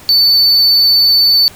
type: tone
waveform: triangle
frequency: 4508 Hz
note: C#8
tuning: 28 cents sharp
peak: -5 dBFS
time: 0.09-1.48 s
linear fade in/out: 0 ms
effects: pink hiss -37 dBFS RMS until 1.55 s